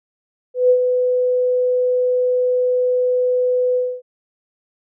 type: tone with ADSR envelope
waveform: sine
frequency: 500 Hz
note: B4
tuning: 21 cents sharp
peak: -8 dBFS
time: 0.54-4.02 s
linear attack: 160 ms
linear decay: 76 ms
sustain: -6 dB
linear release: 260 ms
effects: none